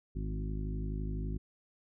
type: harmonic tone with a mistuned harmonic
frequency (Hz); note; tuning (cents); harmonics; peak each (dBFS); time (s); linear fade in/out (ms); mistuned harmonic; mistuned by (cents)
51.91; G#1; 0; 1 / 2 / 3 / 4 / 5 / 6 / 7; -35 / -42 / -41 / -47 / -45 / -52 / -49; 0.15-1.38; 10; 4; +20
effects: none